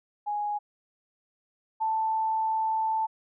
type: tone pair in turn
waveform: sine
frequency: 830.6 / 882.5 Hz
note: G#5 / A5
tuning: 0 / +5 cents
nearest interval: minor second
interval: 105 cents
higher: second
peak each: -27 / -24 dBFS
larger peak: second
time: 0.26-0.59 / 1.8-3.07 s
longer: second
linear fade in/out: 20 ms
effects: none